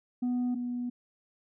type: tone pair in turn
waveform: sine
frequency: 246.9 / 244.5 Hz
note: B3 / B3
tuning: 0 / -17 cents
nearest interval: unison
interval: 17 cents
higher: first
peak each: -24 / -30 dBFS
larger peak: first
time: 0.22-0.55 / 0.55-0.9 s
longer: second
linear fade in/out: 10 ms
effects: tanh soft clip ceiling -26 dBFS